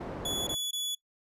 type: low-pass noise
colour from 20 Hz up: white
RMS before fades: -38 dBFS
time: 0-0.55 s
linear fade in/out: 10 ms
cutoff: 590 Hz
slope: 12 dB/octave
type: tone bursts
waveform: sawtooth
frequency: 3412 Hz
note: G#7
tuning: 46 cents sharp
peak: -28 dBFS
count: 3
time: 0.25-0.95 s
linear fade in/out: 5 ms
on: 220 ms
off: 20 ms
effects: noise-tail reverb RT60 0.1 s tail -24 dB re dry + resampled to 32000 Hz